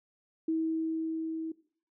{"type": "tone with level ramp", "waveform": "sine", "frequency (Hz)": 322.1, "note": "E4", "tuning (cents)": -40, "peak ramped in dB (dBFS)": [-26, -33], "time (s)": [0.48, 1.52], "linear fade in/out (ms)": 5, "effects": ["noise-tail reverb RT60 0.5 s tail -19 dB re dry"]}